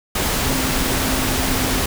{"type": "tone in noise", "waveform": "sine", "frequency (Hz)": 261.6, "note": "C4", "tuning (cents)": 0, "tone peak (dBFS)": -25, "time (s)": [0.45, 1.8], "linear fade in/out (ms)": 5, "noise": "pink", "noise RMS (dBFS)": -20, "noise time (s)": [0.15, 1.86], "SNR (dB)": -8, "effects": []}